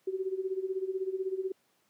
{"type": "tone with tremolo", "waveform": "sine", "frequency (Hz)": 379.3, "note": "F#4", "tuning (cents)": 43, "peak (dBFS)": -27, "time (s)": [0.07, 1.52], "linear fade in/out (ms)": 5, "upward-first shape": "sine", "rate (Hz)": 16, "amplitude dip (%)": 80, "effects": ["pink hiss -71 dBFS RMS until 1.89 s", "high-pass 200 Hz 12 dB/octave"]}